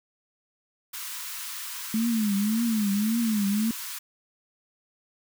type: high-pass noise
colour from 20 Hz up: white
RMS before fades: -36 dBFS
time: 0.93-3.99 s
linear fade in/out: 10 ms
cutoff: 930 Hz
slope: 96 dB/octave
type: tone with vibrato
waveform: sine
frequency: 215.8 Hz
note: A3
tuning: 33 cents flat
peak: -22 dBFS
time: 1.94-3.71 s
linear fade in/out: 2 ms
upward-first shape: triangle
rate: 1.8 Hz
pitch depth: 170 cents each way
effects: none